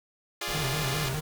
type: chord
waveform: 5% pulse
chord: D diminished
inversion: first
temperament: equal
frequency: 349.2 / 415.3 / 587.3 Hz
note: F4 / Ab4 / D5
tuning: 0 / 0 / 0 cents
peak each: -24 dBFS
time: 0.41-1.09 s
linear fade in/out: 5 ms
type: noise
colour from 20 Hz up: pink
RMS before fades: -36 dBFS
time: 0.47-1.21 s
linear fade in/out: 20 ms
type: tone with vibrato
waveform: square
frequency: 142.1 Hz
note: C#3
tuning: 43 cents sharp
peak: -31 dBFS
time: 0.53-1.21 s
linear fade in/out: 20 ms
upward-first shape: square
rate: 4.9 Hz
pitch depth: 130 cents each way
effects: none